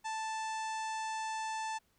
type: harmonic tone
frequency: 880 Hz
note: A5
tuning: in tune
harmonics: 1 / 2 / 3 / 4 / 5 / 6 / 7 / 8 / 9 / 10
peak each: -36 / -45 / -48 / -53 / -54 / -55 / -52 / -55 / -57 / -58 dBFS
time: 0.04-1.79 s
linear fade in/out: 20 ms
effects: pink hiss -73 dBFS RMS until 1.98 s